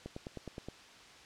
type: click train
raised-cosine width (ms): 2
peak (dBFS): -28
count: 7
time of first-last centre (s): 0.06-0.686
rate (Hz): 9.59
effects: white hiss -55 dBFS RMS until 1.25 s + low-pass 5000 Hz 12 dB/octave